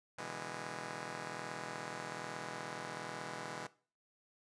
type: chord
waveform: 5% pulse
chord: E dominant seventh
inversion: second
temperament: just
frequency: 123.61 / 148.33 / 164.81 / 206 Hz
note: B2 / D3 / E3 / G#3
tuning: +2 / +18 / 0 / -14 cents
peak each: -38 / -39 / -36 / -37 dBFS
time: 0.18-3.67 s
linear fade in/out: 5 ms
effects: noise-tail reverb RT60 0.4 s tail -19 dB re dry + resampled to 22050 Hz